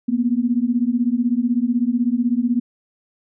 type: beating tone pair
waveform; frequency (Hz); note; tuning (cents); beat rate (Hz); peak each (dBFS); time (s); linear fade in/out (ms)
sine; 233.1 / 249.1; A#3 / B3; 0 / +15; 16; -19; 0.08-2.6; 10
effects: none